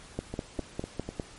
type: two click trains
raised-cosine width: 2 ms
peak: -17 / -21 dBFS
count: 6 / 4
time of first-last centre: 0.19-1.198 / 0.34-1.09 s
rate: 4.96 / 4 Hz
effects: pink hiss -50 dBFS RMS until 1.38 s + MP3 48 kbps